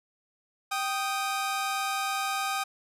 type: tone pair together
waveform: sawtooth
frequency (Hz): 781.2 / 1240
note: G5 / D#6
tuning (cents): -6 / -6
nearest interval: minor sixth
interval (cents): 800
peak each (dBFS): -27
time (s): 0.71-2.64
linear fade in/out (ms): 10
effects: resampled to 32000 Hz